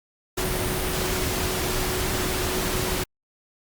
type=tone in noise; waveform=sine; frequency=370 Hz; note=F#4; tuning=in tune; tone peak=-31 dBFS; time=0.37-3.04 s; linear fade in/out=10 ms; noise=pink; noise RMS=-26 dBFS; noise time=0.37-3.04 s; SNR=-8 dB; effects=Opus 48 kbps